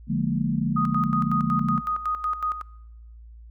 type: chord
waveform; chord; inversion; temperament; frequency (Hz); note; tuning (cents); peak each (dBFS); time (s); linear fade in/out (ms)
sine; Bb dominant seventh; first; just; 145.68 / 174.81 / 209.8 / 233.1; D3 / F3 / Ab3 / Bb3; -14 / +2 / +18 / 0; -27; 0.07-1.82; 50
type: tone with tremolo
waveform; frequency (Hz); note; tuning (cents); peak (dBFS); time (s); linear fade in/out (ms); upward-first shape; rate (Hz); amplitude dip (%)
sine; 1244.5; D#6; 0; -22; 0.76-2.62; 10; square; 5.4; 70
effects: noise-tail reverb RT60 1.0 s tail -25 dB re dry + added 57 Hz sine -42 dBFS peak until 3.5 s